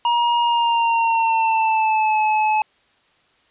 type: tone with pitch glide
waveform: square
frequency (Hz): 949 to 860.2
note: A#5 to A5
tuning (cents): +31 to -39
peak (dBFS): -16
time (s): 0.05-2.62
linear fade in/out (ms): 2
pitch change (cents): -170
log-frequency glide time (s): 0.41-2.19
effects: white hiss -59 dBFS RMS until 3.5 s + resampled to 8000 Hz